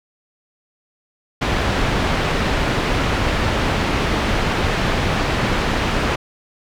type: low-pass noise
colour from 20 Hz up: pink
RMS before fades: -19 dBFS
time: 1.41-6.16 s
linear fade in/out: 10 ms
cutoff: 3200 Hz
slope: 12 dB/octave
effects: none